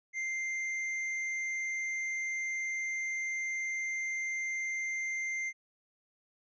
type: tone with tanh clipping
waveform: sine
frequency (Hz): 2093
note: C7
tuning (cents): 0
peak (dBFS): -34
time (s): 0.13-5.53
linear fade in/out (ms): 50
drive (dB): 9
effects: resampled to 16000 Hz